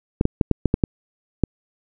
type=clicks; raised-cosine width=3 ms; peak=-3 dBFS; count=8; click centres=0.211 / 0.254 / 0.412 / 0.513 / 0.657 / 0.741 / 0.838 / 1.437 s; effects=none